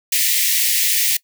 white high-pass noise, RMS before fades -17 dBFS, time 0.12-1.17 s, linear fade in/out 5 ms, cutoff 1800 Hz, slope 96 dB/octave, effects noise-tail reverb RT60 0.1 s tail -22 dB re dry

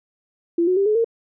sine tone with pitch steps, 340 / 366.5 / 395.1 / 425.9 / 459.1 Hz, F4 / F#4 / G4 / G#4 / A#4, -46 / -16 / +14 / +44 / -26 cents, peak -15 dBFS, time 0.58-1.045 s, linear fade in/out 5 ms, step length 93 ms, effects none

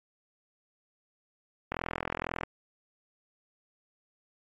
click train, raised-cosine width 0.5 ms, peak -16 dBFS, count 31, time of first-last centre 1.72-2.434 s, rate 42 Hz, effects AAC 32 kbps

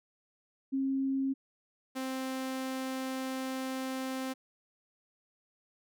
sine / sawtooth tone pair in turn, 269.2 / 262.1 Hz, C4 / C4, +49 / +3 cents, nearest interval unison, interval 46 cents, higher first, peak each -28 / -30 dBFS, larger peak first, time 0.72-1.34 / 1.95-4.34 s, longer second, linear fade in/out 20 ms, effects none

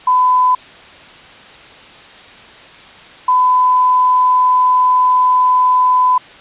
sine tone pair in turn, 1006 / 1006 Hz, B5 / B5, +32 / +32 cents, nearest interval unison, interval 0 cents, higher neither, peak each -8 dBFS, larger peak neither, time 0.07-0.55 / 3.28-6.18 s, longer second, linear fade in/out 5 ms, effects white hiss -38 dBFS RMS until 6.4 s + resampled to 8000 Hz

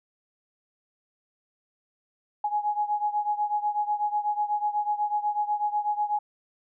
sine beating tone pair, 833 / 841.1 Hz, G#5 / G#5, +5 / +22 cents, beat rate 8.1 Hz, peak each -26 / -29 dBFS, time 2.44-6.19 s, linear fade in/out 5 ms, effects none

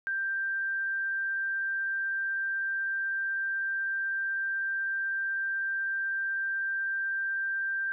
sine tone, 1577 Hz, G6, 10 cents sharp, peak -28 dBFS, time 0.07-7.92 s, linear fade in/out 0 ms, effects none

